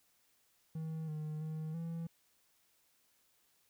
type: tone with pitch steps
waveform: triangle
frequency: 159.5 / 153.6 / 157 / 166.1 Hz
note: D#3 / D#3 / D#3 / E3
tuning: +43 / -22 / +16 / +13 cents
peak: -36 dBFS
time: 0.75-2.07 s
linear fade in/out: 5 ms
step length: 330 ms
effects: white hiss -73 dBFS RMS until 3.69 s